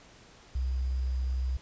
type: tone with sample-and-hold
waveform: sine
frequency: 64.2 Hz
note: C2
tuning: 32 cents flat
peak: -27 dBFS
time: 0.55-1.57 s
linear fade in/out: 5 ms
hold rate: 4900 Hz
effects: pink hiss -55 dBFS RMS until 1.61 s + resampled to 16000 Hz